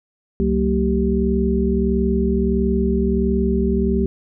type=tone cluster; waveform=sine; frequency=66.6 / 187 / 228.5 / 388.5 Hz; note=C2 / F#3 / A#3 / G4; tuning=+31 / +19 / -34 / -16 cents; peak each=-21 dBFS; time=0.4-4.06 s; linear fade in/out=0 ms; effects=none